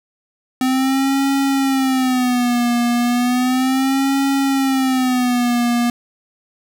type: tone with vibrato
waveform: square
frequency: 256.1 Hz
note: C4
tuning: 37 cents flat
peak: -15 dBFS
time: 0.61-5.9 s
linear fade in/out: 2 ms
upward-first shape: sine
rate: 0.34 Hz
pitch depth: 120 cents each way
effects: none